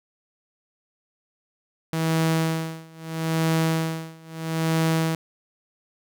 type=tone with tremolo; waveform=sawtooth; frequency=161.8 Hz; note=E3; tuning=32 cents flat; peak=-15 dBFS; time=1.93-5.15 s; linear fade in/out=0 ms; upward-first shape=sine; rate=0.77 Hz; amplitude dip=95%; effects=none

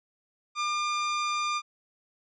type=tone; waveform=sawtooth; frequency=1201 Hz; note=D6; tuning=38 cents sharp; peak=-23 dBFS; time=0.55-1.62 s; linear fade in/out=50 ms; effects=resampled to 16000 Hz

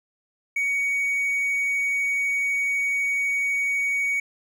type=tone with hard clipping; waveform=triangle; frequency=2244 Hz; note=C#7; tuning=21 cents sharp; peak=-22 dBFS; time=0.56-4.2 s; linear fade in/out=5 ms; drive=5 dB; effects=none

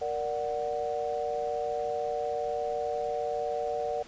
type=chord; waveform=sine; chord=Bb augmented; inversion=none; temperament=equal; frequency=466.2 / 587.3 / 740 Hz; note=Bb4 / D5 / F#5; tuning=0 / 0 / 0 cents; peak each=-33 dBFS; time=0.01-4.03 s; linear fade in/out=10 ms; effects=pink hiss -51 dBFS RMS until 4.07 s + resampled to 16000 Hz

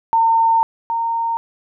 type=tone pair in turn; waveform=sine; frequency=909 / 920.1 Hz; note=A#5 / A#5; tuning=-44 / -23 cents; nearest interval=unison; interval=21 cents; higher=second; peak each=-11 / -17 dBFS; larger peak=first; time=0.13-0.63 / 0.9-1.37 s; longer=first; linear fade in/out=0 ms; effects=none

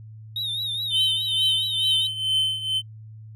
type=tone with vibrato; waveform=triangle; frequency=3729 Hz; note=A#7; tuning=in tune; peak=-24 dBFS; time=0.36-2.07 s; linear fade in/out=2 ms; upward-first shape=triangle; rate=4.8 Hz; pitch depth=98 cents each way
type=tone with tremolo; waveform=triangle; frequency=3071 Hz; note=G7; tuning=36 cents flat; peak=-16 dBFS; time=0.9-2.82 s; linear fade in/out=50 ms; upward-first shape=triangle; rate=2.2 Hz; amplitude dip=80%
effects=noise-tail reverb RT60 0.1 s tail -24 dB re dry + added 109 Hz sine -39 dBFS peak until 3.35 s

